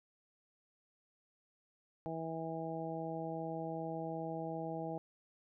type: harmonic tone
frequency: 162.6 Hz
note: E3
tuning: 23 cents flat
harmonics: 1 / 2 / 3 / 4 / 5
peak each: -44 / -44 / -45 / -44 / -45 dBFS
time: 2.06-4.98 s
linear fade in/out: 0 ms
effects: none